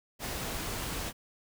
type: noise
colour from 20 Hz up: pink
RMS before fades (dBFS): -36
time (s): 0.19-1.13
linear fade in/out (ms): 50
effects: none